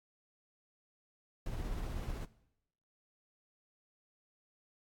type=noise with tremolo; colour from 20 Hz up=brown; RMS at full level=-38 dBFS; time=1.46-2.25 s; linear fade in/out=2 ms; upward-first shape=sine; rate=16 Hz; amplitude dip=25%; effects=noise-tail reverb RT60 0.8 s tail -18 dB re dry + AAC 64 kbps